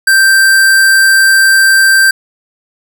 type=tone; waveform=square; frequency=1568 Hz; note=G6; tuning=in tune; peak=-5 dBFS; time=0.07-2.11 s; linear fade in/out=5 ms; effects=none